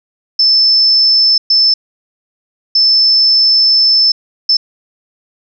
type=tone bursts at uneven times; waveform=sine; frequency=5274 Hz; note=E8; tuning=in tune; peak=-6 dBFS; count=4; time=0.39-1.38 / 1.5-1.74 / 2.75-4.12 / 4.49-4.57 s; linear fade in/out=5 ms; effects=none